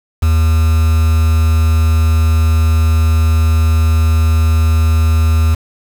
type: tone with quantisation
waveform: triangle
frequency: 80 Hz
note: D#2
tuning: 49 cents sharp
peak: -6 dBFS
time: 0.22-5.55 s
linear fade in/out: 10 ms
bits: 4
effects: none